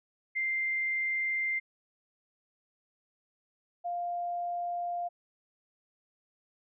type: tone pair in turn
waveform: sine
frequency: 2093 / 699.7 Hz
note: C7 / F5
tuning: 0 / +3 cents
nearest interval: octave + perfect fifth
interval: 1897 cents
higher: first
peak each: -28 / -31 dBFS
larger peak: first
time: 0.35-1.6 / 3.84-5.09 s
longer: neither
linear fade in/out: 20 ms
effects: none